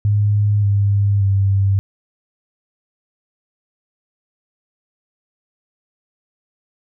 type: tone with pitch steps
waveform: sine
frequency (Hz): 103.5 / 100.79 / 98.14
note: G#2 / G2 / G2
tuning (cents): -5 / +49 / +2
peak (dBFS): -12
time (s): 0.05-1.79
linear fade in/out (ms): 0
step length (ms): 580
effects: none